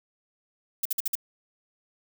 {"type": "noise bursts", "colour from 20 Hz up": "violet", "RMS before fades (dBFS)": -26, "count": 5, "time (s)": [0.83, 1.154], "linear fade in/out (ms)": 5, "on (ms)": 24, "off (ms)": 51, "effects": []}